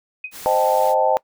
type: tone with exponential decay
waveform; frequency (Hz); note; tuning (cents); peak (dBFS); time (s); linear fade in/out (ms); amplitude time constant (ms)
sine; 2509; D#7; +14; -23; 0.24-0.34; 5; 21
type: noise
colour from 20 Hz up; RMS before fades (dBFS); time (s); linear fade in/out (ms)
white; -36; 0.31-0.95; 50
type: chord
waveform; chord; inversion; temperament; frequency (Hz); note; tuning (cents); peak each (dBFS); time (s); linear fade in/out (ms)
sine; A half-diminished seventh; first; equal; 523.3 / 622.3 / 784 / 880; C5 / Eb5 / G5 / A5; 0 / 0 / 0 / 0; -20; 0.46-1.17; 0
effects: noise-tail reverb RT60 0.1 s tail -22 dB re dry